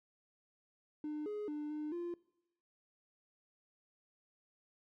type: tone with pitch steps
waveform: triangle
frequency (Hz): 301.3 / 418.8 / 298.2 / 302.2 / 346.5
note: D4 / G#4 / D4 / D4 / F4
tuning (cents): +44 / +15 / +27 / +50 / -14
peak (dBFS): -35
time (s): 1.04-2.14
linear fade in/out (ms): 2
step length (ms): 220
effects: noise-tail reverb RT60 0.8 s tail -23 dB re dry + tanh soft clip ceiling -33 dBFS